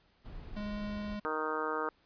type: noise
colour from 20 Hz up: brown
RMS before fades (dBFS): -45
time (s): 0.24-1.17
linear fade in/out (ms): 20
type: tone with vibrato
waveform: square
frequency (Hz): 207.6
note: G#3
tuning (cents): 0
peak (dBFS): -37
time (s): 0.56-1.2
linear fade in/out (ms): 10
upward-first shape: sine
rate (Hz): 19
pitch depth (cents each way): 8
type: harmonic tone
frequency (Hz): 155.56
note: D#3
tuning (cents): 0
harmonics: 2 / 3 / 4 / 5 / 6 / 7 / 8 / 9 / 10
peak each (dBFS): -42 / -37 / -44 / -46 / -40 / -42 / -37 / -43 / -43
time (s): 1.25-1.89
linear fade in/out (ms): 0
effects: pink hiss -69 dBFS RMS until 2.05 s + resampled to 11025 Hz